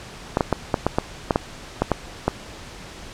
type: clicks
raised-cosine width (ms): 1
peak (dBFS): -3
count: 11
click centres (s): 0.371 / 0.408 / 0.527 / 0.742 / 0.866 / 0.985 / 1.308 / 1.359 / 1.82 / 1.917 / 2.28
effects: pink hiss -39 dBFS RMS until 3.13 s + low-pass 7000 Hz 12 dB/octave